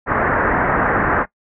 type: low-pass noise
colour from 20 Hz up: white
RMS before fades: -17 dBFS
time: 0.06-1.26 s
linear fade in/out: 50 ms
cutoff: 1800 Hz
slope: 48 dB/octave
effects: noise-tail reverb RT60 0.1 s tail -19 dB re dry